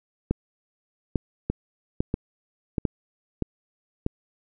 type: two click trains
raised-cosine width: 3 ms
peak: -9 / -11 dBFS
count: 4 / 5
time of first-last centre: 0.31-2.852 / 1.5-4.064 s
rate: 1.18 / 1.56 Hz
effects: none